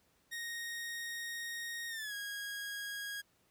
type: tone with pitch glide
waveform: sawtooth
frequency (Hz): 1864.7 to 1642.2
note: A#6 to G#6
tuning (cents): 0 to -20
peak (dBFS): -36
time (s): 0.31-3.22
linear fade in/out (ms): 20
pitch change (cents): -220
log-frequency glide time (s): 1.89-2.14
effects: pink hiss -72 dBFS RMS until 3.5 s + high-pass 60 Hz 12 dB/octave